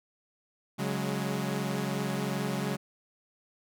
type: chord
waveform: sawtooth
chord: C# suspended fourth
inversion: none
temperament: equal with one note detuned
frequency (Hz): 139.96 / 185 / 207.7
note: C#3 / F#3 / G#3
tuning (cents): +17 / 0 / 0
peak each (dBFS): -30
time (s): 0.78-2.77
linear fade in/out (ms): 20
effects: none